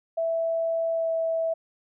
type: tone with pitch glide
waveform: sine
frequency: 659.3 to 654.4 Hz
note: E5 to E5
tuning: 0 to -13 cents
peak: -23 dBFS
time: 0.17-1.54 s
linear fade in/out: 10 ms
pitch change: -13 cents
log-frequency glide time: 0.93-1.11 s
effects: none